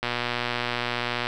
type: click train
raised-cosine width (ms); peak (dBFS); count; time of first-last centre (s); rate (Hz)
0.3; -10; 151; 0.03-1.27; 121
effects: none